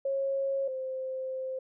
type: tone pair in turn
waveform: sine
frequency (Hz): 545 / 522.3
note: C#5 / C5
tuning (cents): -29 / -3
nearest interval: minor second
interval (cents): 74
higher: first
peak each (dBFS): -27 / -32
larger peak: first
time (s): 0.05-0.68 / 0.68-1.59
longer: second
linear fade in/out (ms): 5
effects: none